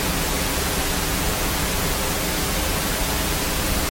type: noise with comb filter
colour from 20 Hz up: pink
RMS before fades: -22 dBFS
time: 0-3.89 s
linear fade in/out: 0 ms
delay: 8.6 ms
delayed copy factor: -0.5
effects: MP3 64 kbps